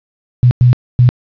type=tone bursts at uneven times; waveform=sine; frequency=123.47 Hz; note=B2; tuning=in tune; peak=-4 dBFS; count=3; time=0.43-0.51 / 0.61-0.73 / 0.99-1.09 s; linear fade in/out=0 ms; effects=resampled to 11025 Hz + 7-bit